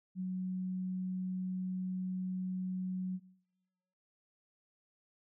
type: tone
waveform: sine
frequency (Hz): 185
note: F#3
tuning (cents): 0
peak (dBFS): -34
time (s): 0.15-3.2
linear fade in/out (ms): 50
effects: noise-tail reverb RT60 1.0 s tail -22 dB re dry